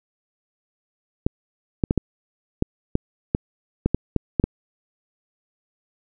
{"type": "clicks", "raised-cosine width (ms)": 3, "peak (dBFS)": -5, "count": 12, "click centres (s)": [1.265, 1.838, 1.909, 1.977, 2.624, 2.954, 3.349, 3.86, 3.946, 4.163, 4.398, 4.44], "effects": []}